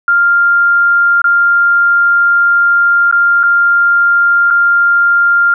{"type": "tone with dropouts", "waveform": "sine", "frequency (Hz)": 1396.9, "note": "F6", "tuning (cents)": 0, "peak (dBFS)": -6, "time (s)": [0.08, 5.54], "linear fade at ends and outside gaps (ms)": 2, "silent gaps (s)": [[1.218, 1.242], [3.113, 3.125], [3.432, 3.436], [4.504, 4.508]], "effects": []}